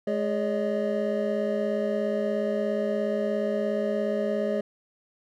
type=tone cluster; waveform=triangle; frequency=211.1 / 412.7 / 567 / 624 Hz; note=G#3 / G#4 / C#5 / D#5; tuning=+29 / -11 / +39 / +5 cents; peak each=-28 dBFS; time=0.07-4.61 s; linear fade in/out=5 ms; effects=none